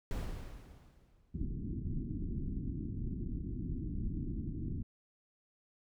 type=noise with exponential decay; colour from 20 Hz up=brown; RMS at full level=-35 dBFS; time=0.11-1.45 s; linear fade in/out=1 ms; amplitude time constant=290 ms
type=low-pass noise; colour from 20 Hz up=pink; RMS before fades=-38 dBFS; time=1.34-4.83 s; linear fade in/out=10 ms; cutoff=320 Hz; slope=48 dB/octave
effects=none